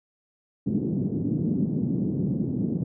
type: band-pass noise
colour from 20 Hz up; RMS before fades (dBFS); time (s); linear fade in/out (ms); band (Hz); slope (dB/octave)
pink; -26; 0.66-2.84; 10; 140 to 300; 24
effects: none